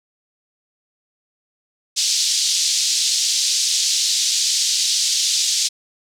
pink band-pass noise, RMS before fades -19 dBFS, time 1.96-5.69 s, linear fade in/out 20 ms, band 3900 to 7300 Hz, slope 24 dB/octave, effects none

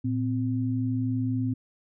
sine tone pair together, 114 / 257.7 Hz, A#2 / C4, -38 / -26 cents, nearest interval octave + major second, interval 1412 cents, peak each -27 dBFS, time 0.04-1.54 s, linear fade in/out 10 ms, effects none

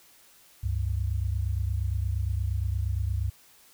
sine tone pair together, 69 / 97.58 Hz, C#2 / G2, -7 / -7 cents, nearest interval tritone, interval 600 cents, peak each -28 dBFS, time 0.63-3.3 s, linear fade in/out 10 ms, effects white hiss -57 dBFS RMS until 3.73 s

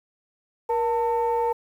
sine tone pair together, 473.4 / 894.7 Hz, A#4 / A5, +27 / +29 cents, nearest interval major seventh, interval 1102 cents, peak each -22 dBFS, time 0.69-1.53 s, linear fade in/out 10 ms, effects tanh soft clip ceiling -16 dBFS + 9-bit

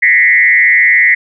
sine tone with frequency modulation, 2000 Hz, B6, 21 cents sharp, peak -5 dBFS, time 0.02-1.15 s, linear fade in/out 10 ms, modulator 146 Hz, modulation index 1.1, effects none

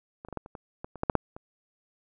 clicks, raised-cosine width 1 ms, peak -27 / -29 / -24 / -18 / -30 / -26 / -22 / -27 / -13 / -8 / -7 / -27 dBFS, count 12, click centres 0.249 / 0.286 / 0.327 / 0.373 / 0.461 / 0.552 / 0.845 / 0.957 / 1.034 / 1.098 / 1.153 / 1.365 s, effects none

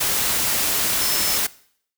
sine tone in noise, 5274 Hz, E8, in tune, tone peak -27 dBFS, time 1-1.38 s, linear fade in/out 10 ms, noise white, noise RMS -21 dBFS, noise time 0-1.47 s, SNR -9 dB, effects noise-tail reverb RT60 0.6 s tail -20 dB re dry

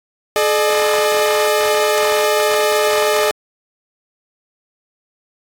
sawtooth tone pair together, 427.1 / 604 Hz, G#4 / D5, +48 / +48 cents, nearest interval tritone, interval 600 cents, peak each -12 dBFS, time 0.36-3.31 s, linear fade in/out 0 ms, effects AAC 64 kbps

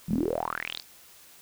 sawtooth tone with band-pass filter sweep, 40.51 Hz, E1, 29 cents flat, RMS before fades -30 dBFS, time 0.07-0.83 s, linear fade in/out 50 ms, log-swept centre 160 to 5200 Hz, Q 9.1, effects white hiss -53 dBFS RMS until 1.41 s

